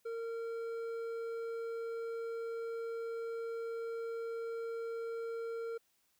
triangle tone with hard clipping, 459.2 Hz, A#4, 26 cents flat, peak -39 dBFS, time 0.05-5.78 s, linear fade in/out 10 ms, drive 10 dB, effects white hiss -75 dBFS RMS until 6.19 s

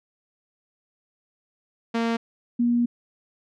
sawtooth / sine tone pair in turn, 230.3 / 239 Hz, A#3 / A#3, -21 / +43 cents, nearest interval minor second, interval 64 cents, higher second, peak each -18 dBFS, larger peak neither, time 1.94-2.17 / 2.59-2.86 s, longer second, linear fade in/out 10 ms, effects low-pass 4000 Hz 12 dB/octave

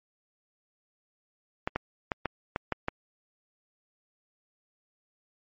clicks, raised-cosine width 0.5 ms, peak -13 dBFS, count 7, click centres 1.675 / 1.76 / 2.118 / 2.257 / 2.561 / 2.723 / 2.884 s, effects MP3 32 kbps

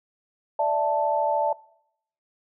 sine chord, D suspended second, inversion none, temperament just, 587.3 / 660.7 / 881 Hz, D5 / E5 / A5, 0 / +4 / +2 cents, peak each -25 / -26 / -23 dBFS, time 0.59-1.53 s, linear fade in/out 5 ms, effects noise-tail reverb RT60 0.7 s tail -22 dB re dry

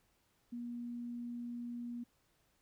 sine tone, 239.3 Hz, A#3, 46 cents sharp, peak -40 dBFS, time 0.52-2.04 s, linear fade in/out 10 ms, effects pink hiss -75 dBFS RMS until 2.61 s

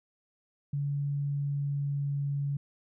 sine tone with pitch glide, 142.5 to 141.52 Hz, C#3 to C#3, +48 to +36 cents, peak -28 dBFS, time 0.73-2.57 s, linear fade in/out 5 ms, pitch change -12 cents, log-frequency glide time 1.15-2.26 s, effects none

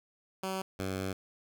10% pulse tone pair in turn, 190 / 95 Hz, F#3 / F#2, +46 / +46 cents, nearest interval octave, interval 1200 cents, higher first, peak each -25 dBFS, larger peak neither, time 0.43-0.62 / 0.79-1.13 s, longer second, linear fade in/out 5 ms, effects none

